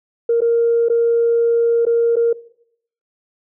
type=tone with dropouts; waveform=sine; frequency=466.2 Hz; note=A#4; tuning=in tune; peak=-11 dBFS; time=0.29-2.33 s; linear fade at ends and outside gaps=5 ms; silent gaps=0.407-0.417 / 0.886-0.898 / 1.853-1.866 / 2.158-2.166 s; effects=noise-tail reverb RT60 0.7 s tail -20 dB re dry + tanh soft clip ceiling -7 dBFS